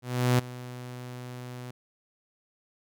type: tone with ADSR envelope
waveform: sawtooth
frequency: 124.4 Hz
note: B2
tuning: 13 cents sharp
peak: -15 dBFS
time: 0.02-1.71 s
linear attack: 370 ms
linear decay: 6 ms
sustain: -19 dB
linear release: 5 ms
effects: none